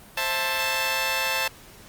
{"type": "chord", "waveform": "10% pulse", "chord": "A minor", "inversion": "first", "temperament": "just", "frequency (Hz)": [528, 660, 880], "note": ["C5", "E5", "A5"], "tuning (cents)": [16, 2, 0], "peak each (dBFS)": [-21, -24, -18], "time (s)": [0.17, 1.48], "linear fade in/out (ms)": 5, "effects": ["pink hiss -48 dBFS RMS until 1.88 s", "Opus 32 kbps"]}